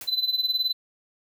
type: noise with exponential decay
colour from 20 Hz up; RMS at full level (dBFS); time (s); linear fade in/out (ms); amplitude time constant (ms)
white; -34; 0.01-0.16; 2; 32
type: tone with tremolo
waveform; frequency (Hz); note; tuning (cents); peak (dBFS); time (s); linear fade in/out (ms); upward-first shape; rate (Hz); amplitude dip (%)
triangle; 4021; B7; +30; -18; 0.07-0.73; 20; sine; 19; 80
effects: none